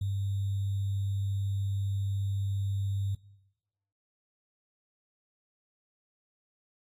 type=tone with sample-and-hold; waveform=sine; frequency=98.7 Hz; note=G2; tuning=12 cents sharp; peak=-28 dBFS; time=0.01-3.15 s; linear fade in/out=5 ms; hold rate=3675 Hz; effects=noise-tail reverb RT60 1.0 s tail -22 dB re dry + AAC 48 kbps